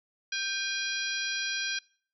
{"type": "harmonic tone with a mistuned harmonic", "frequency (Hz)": 813, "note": "G#5", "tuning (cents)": -37, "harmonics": [2, 3, 4, 5, 6, 7], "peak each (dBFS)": [-34, -36, -37, -38, -39, -39], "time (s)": [0.32, 1.79], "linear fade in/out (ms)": 5, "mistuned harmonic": 2, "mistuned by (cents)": -64, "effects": ["noise-tail reverb RT60 0.5 s tail -24 dB re dry"]}